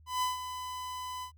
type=tone with ADSR envelope; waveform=45% pulse; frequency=1005 Hz; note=B5; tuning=30 cents sharp; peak=-27 dBFS; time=0.06-1.32 s; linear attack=160 ms; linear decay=150 ms; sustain=-10 dB; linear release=93 ms; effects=added 78 Hz sine -55 dBFS peak until 1.37 s